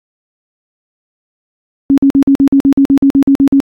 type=tone bursts; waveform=sine; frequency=275.2 Hz; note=C#4; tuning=12 cents flat; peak=-4 dBFS; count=14; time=1.9-3.602 s; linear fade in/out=0 ms; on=77 ms; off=48 ms; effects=AAC 48 kbps